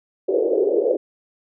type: band-pass noise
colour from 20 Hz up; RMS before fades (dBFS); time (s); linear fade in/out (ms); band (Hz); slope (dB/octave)
pink; -19; 0.28-0.97; 10; 370 to 530; 48
effects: none